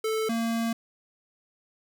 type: tone pair in turn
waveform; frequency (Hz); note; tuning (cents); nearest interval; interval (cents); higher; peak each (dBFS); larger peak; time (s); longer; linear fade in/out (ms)
square; 439.2 / 229.1; A4 / A#3; -3 / -30; major seventh; 1127; first; -26; neither; 0.04-0.29 / 0.29-0.73; second; 5
effects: none